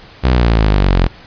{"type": "exponential sweep", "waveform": "sawtooth", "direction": "down", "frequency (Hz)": [65.41, 42.47], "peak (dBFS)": -5, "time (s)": [0.23, 1.08], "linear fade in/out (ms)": 20, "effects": ["pink hiss -39 dBFS RMS until 1.26 s", "resampled to 11025 Hz"]}